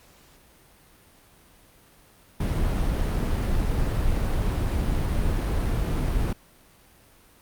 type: noise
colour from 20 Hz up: brown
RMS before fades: -24 dBFS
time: 2.4-6.33 s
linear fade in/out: 5 ms
effects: pink hiss -55 dBFS RMS until 7.41 s + Opus 48 kbps